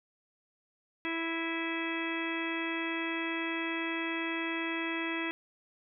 harmonic tone with a mistuned harmonic, 330 Hz, E4, 2 cents sharp, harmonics 1 / 2 / 3 / 4 / 5 / 6 / 7 / 8 / 10, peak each -35 / -46 / -42 / -45 / -43 / -38 / -44 / -40 / -45 dBFS, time 1.05-5.31 s, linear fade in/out 0 ms, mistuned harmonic 8, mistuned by -28 cents, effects none

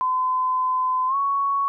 sine tone with pitch glide, 1021 to 1113.4 Hz, C6 to C#6, -43 to +7 cents, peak -19 dBFS, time 0.01-1.68 s, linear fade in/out 0 ms, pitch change +150 cents, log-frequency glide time 1.07-1.16 s, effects none

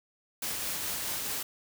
white noise with tremolo, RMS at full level -33 dBFS, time 0.42-1.43 s, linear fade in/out 5 ms, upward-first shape triangle, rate 4.7 Hz, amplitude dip 25%, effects none

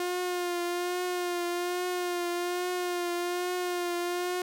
sawtooth tone with vibrato, 354.6 Hz, F4, 26 cents sharp, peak -25 dBFS, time 0-4.42 s, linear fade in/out 2 ms, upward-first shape triangle, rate 1.2 Hz, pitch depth 34 cents each way, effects none

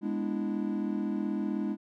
triangle chord, E dominant seventh, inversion first, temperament equal, 207.7 / 246.9 / 293.7 / 329.6 Hz, G#3 / B3 / D4 / E4, 0 / 0 / 0 / 0 cents, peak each -30 / -35 / -33 / -34 dBFS, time 0.01-1.77 s, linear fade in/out 50 ms, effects none

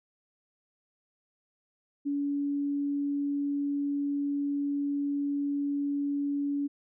sine tone, 284.6 Hz, C#4, 46 cents sharp, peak -27 dBFS, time 2.05-6.68 s, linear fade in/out 20 ms, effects none

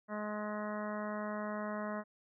harmonic tone, 210.6 Hz, G#3, 24 cents sharp, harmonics 1 / 2 / 3 / 4 / 5 / 6 / 7 / 8 / 9, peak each -40 / -48 / -41 / -51 / -45 / -48 / -50 / -53 / -51 dBFS, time 0.08-2.04 s, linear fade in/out 50 ms, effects none

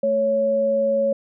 sine tone pair together, 220 / 554.4 Hz, A3 / C#5, 0 / 0 cents, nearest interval octave + major third, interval 1600 cents, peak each -28 / -17 dBFS, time 0.03-1.13 s, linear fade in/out 5 ms, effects none

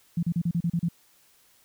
sine tone bursts, 170 Hz, F3, 46 cents flat, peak -22 dBFS, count 8, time 0.17-0.887 s, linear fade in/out 5 ms, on 59 ms, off 35 ms, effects white hiss -61 dBFS RMS until 1.64 s

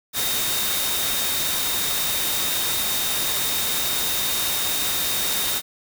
sine tone in noise, 3697 Hz, A#7, 15 cents flat, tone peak -28 dBFS, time 0.13-5.62 s, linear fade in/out 50 ms, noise white, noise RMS -24 dBFS, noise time 0.13-5.62 s, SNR -7 dB, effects none

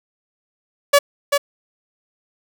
sawtooth tone with echo, 570 Hz, C#5, 48 cents sharp, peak -5 dBFS, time 0.93-0.99 s, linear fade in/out 10 ms, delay 390 ms, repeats 1, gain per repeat -5 dB, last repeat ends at 1.38 s, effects none

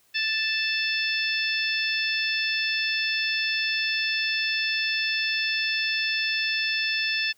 harmonic tone, 880 Hz, A5, in tune, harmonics 2 / 3 / 4 / 5 / 6, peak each -29 / -27 / -31 / -35 / -31 dBFS, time 0.14-7.33 s, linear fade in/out 20 ms, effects white hiss -63 dBFS RMS until 7.37 s

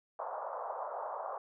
pink band-pass noise, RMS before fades -40 dBFS, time 0.19-1.38 s, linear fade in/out 2 ms, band 540 to 1200 Hz, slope 48 dB/octave, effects none

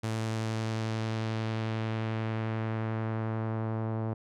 sawtooth tone with low-pass filter sweep, 111.1 Hz, A2, 17 cents sharp, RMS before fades -32 dBFS, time 0.03-4.14 s, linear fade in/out 10 ms, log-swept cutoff 9100 to 890 Hz, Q 0.98, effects none

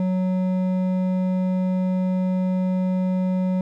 triangle tone with hard clipping, 185 Hz, F#3, in tune, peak -21 dBFS, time 0-3.61 s, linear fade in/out 2 ms, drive 12 dB, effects none

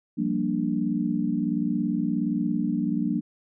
sine chord, G minor seventh, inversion third, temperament equal, 174.61 / 196 / 233.1 / 293.7 Hz, F3 / G3 / Bb3 / D4, 0 / 0 / 0 / 0 cents, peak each -30 / -29 / -27 / -28 dBFS, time 0.17-3.21 s, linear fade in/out 20 ms, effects none

